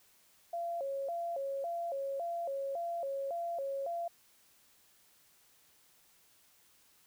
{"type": "tone with vibrato", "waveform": "sine", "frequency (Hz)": 613, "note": "D#5", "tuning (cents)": -26, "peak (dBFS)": -34, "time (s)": [0.53, 4.08], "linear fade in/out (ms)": 5, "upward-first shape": "square", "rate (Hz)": 1.8, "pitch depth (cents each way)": 190, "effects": ["white hiss -66 dBFS RMS until 7.06 s"]}